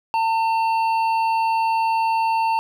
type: tone with hard clipping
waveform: triangle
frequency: 900 Hz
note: A5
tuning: 39 cents sharp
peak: -19 dBFS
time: 0.14-2.59 s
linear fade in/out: 0 ms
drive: 11 dB
effects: none